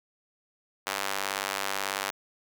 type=tone with high-pass filter; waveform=square; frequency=49.15 Hz; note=G1; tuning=5 cents sharp; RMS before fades=-32 dBFS; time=0.86-2.11 s; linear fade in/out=10 ms; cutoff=920 Hz; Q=0.74; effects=none